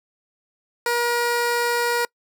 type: tone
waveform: 15% pulse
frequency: 476.9 Hz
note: A#4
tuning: 39 cents sharp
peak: -13 dBFS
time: 0.86-2.05 s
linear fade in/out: 2 ms
effects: noise-tail reverb RT60 0.1 s tail -26 dB re dry